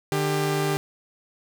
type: tone pair together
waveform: sawtooth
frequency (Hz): 150 / 396.3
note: D3 / G4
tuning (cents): +37 / +19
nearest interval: octave + perfect fourth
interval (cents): 1682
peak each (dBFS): -21 / -21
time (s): 0.12-0.77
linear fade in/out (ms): 0
effects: none